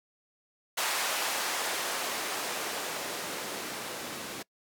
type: noise with band-pass filter sweep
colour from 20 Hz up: blue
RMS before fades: -34 dBFS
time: 0.77-4.43 s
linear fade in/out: 10 ms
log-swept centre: 820 to 220 Hz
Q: 0.78
effects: noise-tail reverb RT60 0.1 s tail -24 dB re dry

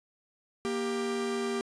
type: tone pair together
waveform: 45% pulse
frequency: 235.3 / 395.1 Hz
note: A#3 / G4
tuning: +16 / +14 cents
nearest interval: major sixth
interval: 898 cents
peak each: -34 / -31 dBFS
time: 0.65-1.61 s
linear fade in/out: 0 ms
effects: resampled to 22050 Hz

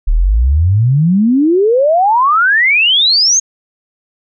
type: exponential sweep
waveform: sine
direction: up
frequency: 35 to 6620 Hz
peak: -7 dBFS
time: 0.07-3.4 s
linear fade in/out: 10 ms
effects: none

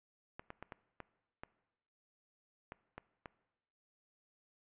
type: clicks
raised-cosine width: 0.5 ms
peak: -30 dBFS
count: 9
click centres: 0.395 / 0.504 / 0.626 / 0.722 / 1.003 / 1.435 / 2.721 / 2.98 / 3.258 s
effects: noise-tail reverb RT60 1.0 s tail -20 dB re dry + resampled to 8000 Hz

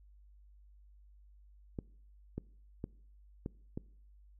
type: clicks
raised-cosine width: 3 ms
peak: -25 dBFS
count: 5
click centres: 1.788 / 2.38 / 2.841 / 3.461 / 3.775 s
effects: noise-tail reverb RT60 0.6 s tail -23 dB re dry + added 50 Hz sine -57 dBFS peak until 4.39 s

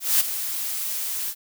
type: noise with ADSR envelope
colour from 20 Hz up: blue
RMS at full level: -17 dBFS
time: 0-1.35 s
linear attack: 200 ms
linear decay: 17 ms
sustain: -11 dB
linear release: 61 ms
effects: none

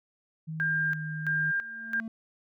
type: tone with pitch glide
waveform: sine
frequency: 158.7 to 154.9 Hz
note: D#3 to D#3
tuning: +35 to -7 cents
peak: -33 dBFS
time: 0.47-1.52 s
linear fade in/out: 20 ms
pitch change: -42 cents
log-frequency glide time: 0.58-0.97 s
type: tone with tremolo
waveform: sine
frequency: 1600 Hz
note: G6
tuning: 35 cents sharp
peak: -25 dBFS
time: 0.6-2 s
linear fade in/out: 0 ms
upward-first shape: square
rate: 1.5 Hz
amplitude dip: 75%
type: tone with exponential growth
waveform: triangle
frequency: 224.4 Hz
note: A3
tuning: 34 cents sharp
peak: -31 dBFS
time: 1.39-2.08 s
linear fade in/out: 2 ms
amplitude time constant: 150 ms
effects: none

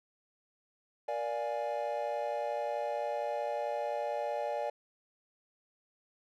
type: chord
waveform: triangle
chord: Bb dominant seventh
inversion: none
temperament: equal with one note detuned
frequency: 471.9 / 587.3 / 698.5 / 830.6 Hz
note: Bb4 / D5 / F5 / Ab5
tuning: +21 / 0 / 0 / 0 cents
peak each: -39 / -33 / -38 / -36 dBFS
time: 1.08-4.7 s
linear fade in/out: 5 ms
effects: none

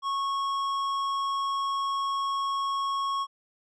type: tone with tanh clipping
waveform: sine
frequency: 1100 Hz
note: C#6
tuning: 14 cents flat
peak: -28 dBFS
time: 0.02-3.27 s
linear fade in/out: 50 ms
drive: 11 dB
effects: none

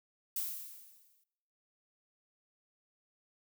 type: noise with exponential decay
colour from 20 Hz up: violet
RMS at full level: -34 dBFS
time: 0.36-1.24 s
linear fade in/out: 5 ms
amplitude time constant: 190 ms
effects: noise-tail reverb RT60 1.0 s tail -23 dB re dry

